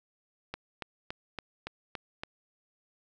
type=click train; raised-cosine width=0.3 ms; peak=-20 dBFS; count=7; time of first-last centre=0.54-2.235 s; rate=3.54 Hz; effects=none